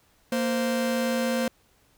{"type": "tone pair together", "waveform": "45% pulse", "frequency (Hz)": [232.1, 521], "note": ["A#3", "C5"], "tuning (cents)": [-7, -7], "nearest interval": "octave + major second", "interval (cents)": 1400, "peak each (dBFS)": [-26, -27], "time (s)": [0.32, 1.48], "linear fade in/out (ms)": 2, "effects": ["pink hiss -63 dBFS RMS until 1.97 s"]}